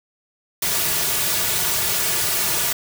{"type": "noise with comb filter", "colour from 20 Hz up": "white", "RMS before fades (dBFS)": -21, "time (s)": [0.62, 2.73], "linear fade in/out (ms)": 5, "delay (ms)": 3.8, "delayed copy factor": -1, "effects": []}